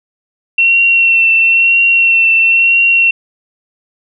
sine tone with vibrato, 2716 Hz, F7, 49 cents flat, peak -6 dBFS, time 0.58-3.11 s, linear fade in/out 5 ms, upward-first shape triangle, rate 1 Hz, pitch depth 24 cents each way, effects none

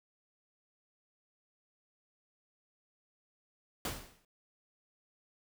pink noise with exponential decay, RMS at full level -34 dBFS, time 3.85-4.25 s, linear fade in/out 2 ms, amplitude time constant 85 ms, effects none

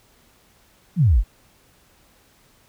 sine exponential sweep, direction down, 200 to 38.89 Hz, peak -12 dBFS, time 0.96-1.24 s, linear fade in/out 50 ms, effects pink hiss -57 dBFS RMS until 2.68 s

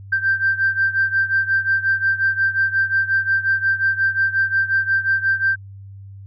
sine beating tone pair, 1568 / 1573.6 Hz, G6 / G6, 0 / +6 cents, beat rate 5.6 Hz, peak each -17 / -20 dBFS, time 0.12-5.56 s, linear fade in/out 10 ms, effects tanh soft clip ceiling -8 dBFS + added 98 Hz sine -35 dBFS peak until 6.26 s

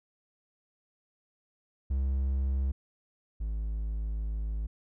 triangle tone pair in turn, 66.9 / 53.42 Hz, C2 / G#1, +39 / +50 cents, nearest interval major third, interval 389 cents, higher first, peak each -24 / -28 dBFS, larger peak first, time 1.9-2.72 / 3.4-4.67 s, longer second, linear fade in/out 10 ms, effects none

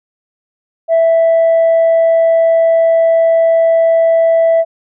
sine tone, 659.3 Hz, E5, in tune, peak -5 dBFS, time 0.88-4.65 s, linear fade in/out 50 ms, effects tanh soft clip ceiling -5 dBFS

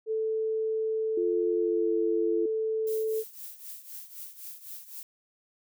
sine tone, 440 Hz, A4, in tune, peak -26 dBFS, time 0.06-3.24 s, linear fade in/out 50 ms
sine tone with pitch glide, 349.2 to 339.7 Hz, F4 to F4, 0 to -48 cents, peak -27 dBFS, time 1.17-2.46 s, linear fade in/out 5 ms, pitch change -48 cents, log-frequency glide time 1.51-1.92 s
violet noise with tremolo, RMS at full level -40 dBFS, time 2.87-5.03 s, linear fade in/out 2 ms, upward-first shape triangle, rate 3.9 Hz, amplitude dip 80%
effects none

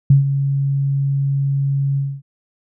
sine tone with ADSR envelope, 138.59 Hz, C#3, in tune, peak -5 dBFS, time 0.1-2.22 s, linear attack 5 ms, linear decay 130 ms, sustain -10 dB, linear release 250 ms, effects none

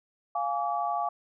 sine chord, D diminished, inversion first, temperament equal with one note detuned, 698.5 / 830.6 / 1148.5 Hz, F5 / Ab5 / D6, 0 / 0 / -39 cents, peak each -30 / -31 / -32 dBFS, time 0.35-1.09 s, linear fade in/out 5 ms, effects none

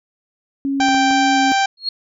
sine tone with vibrato, 273.8 Hz, C#4, 21 cents flat, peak -17 dBFS, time 0.65-1.52 s, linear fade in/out 0 ms, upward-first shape square, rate 2.1 Hz, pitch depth 10 cents each way
clicks, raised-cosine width 1 ms, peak -18 dBFS, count 4, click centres 0.8 / 0.886 / 0.946 / 1.109 s
harmonic tone, 784 Hz, G5, in tune, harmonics 1 / 2 / 3 / 4 / 5 / 6 / 7 / 8 / 9, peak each -15 / -21 / -25 / -27 / -29 / -31 / -32 / -33 / -34 dBFS, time 0.8-1.66 s, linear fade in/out 5 ms
sine tone with exponential growth, 4287 Hz, C8, 41 cents sharp, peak -14 dBFS, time 1.77-1.89 s, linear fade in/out 5 ms, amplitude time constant 25 ms
effects none

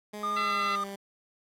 15% pulse tone with pitch glide, 209.2 to 198.03 Hz, G#3 to G3, +13 to +18 cents, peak -31 dBFS, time 0.13-0.96 s, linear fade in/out 10 ms, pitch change -95 cents, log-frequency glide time 0.4-0.83 s
triangle tone, 1216 Hz, D#6, 40 cents flat, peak -26 dBFS, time 0.23-0.84 s, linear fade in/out 5 ms
harmonic tone, 676 Hz, E5, 43 cents sharp, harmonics 2 / 3 / 4 / 5 / 6 / 7, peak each -33 / -35 / -37 / -43 / -41 / -47 dBFS, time 0.36-0.76 s, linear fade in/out 10 ms
effects AAC 48 kbps

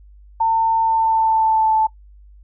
sine tone with pitch glide, 900 to 876.4 Hz, A5 to A5, +39 to -7 cents, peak -13 dBFS, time 0.4-1.87 s, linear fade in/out 10 ms, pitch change -46 cents, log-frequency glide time 0.84-1.76 s, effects noise-tail reverb RT60 0.1 s tail -17 dB re dry + added 50 Hz sine -42 dBFS peak until 2.43 s

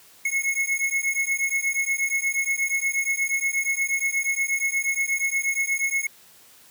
square beating tone pair, 2176 / 2184.4 Hz, C#7 / C#7, -33 / -26 cents, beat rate 8.4 Hz, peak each -26 / -26 dBFS, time 0.25-6.07 s, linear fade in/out 5 ms, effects white hiss -52 dBFS RMS until 6.7 s + high-pass 80 Hz 12 dB/octave

